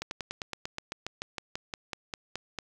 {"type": "slowing click train", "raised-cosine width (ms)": 0.2, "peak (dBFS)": -17, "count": 18, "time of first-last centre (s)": [0.02, 2.587], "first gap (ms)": 91, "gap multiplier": 1.06, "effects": ["8-bit"]}